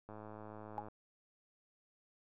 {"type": "click train", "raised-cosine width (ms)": 1, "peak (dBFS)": -36, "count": 86, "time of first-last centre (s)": [0.09, 0.884], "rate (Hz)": 107}
{"type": "tone with exponential decay", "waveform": "sine", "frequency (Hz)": 830.6, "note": "G#5", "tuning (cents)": 0, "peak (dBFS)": -33, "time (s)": [0.78, 0.86], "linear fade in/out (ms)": 0, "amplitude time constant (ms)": 17}
{"effects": []}